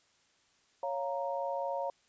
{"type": "chord", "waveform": "sine", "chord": "Bb minor", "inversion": "first", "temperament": "equal", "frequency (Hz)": [554.4, 698.5, 932.3], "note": ["Db5", "F5", "Bb5"], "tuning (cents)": [0, 0, 0], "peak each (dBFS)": [-35, -38, -37], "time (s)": [0.83, 1.9], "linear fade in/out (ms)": 2, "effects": ["white hiss -69 dBFS RMS until 2.08 s", "resampled to 16000 Hz"]}